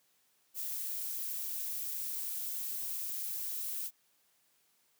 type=noise; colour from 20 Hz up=violet; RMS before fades=-38 dBFS; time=0.54-3.91 s; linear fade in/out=50 ms; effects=white hiss -72 dBFS RMS until 4.99 s + high-pass 100 Hz 12 dB/octave